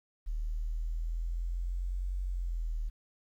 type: exponential two-way sweep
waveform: sine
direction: up then down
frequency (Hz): 38.05 to 46.25 to 38.05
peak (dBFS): -31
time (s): 0.26-2.9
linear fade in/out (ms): 20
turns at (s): 2.22
effects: 11-bit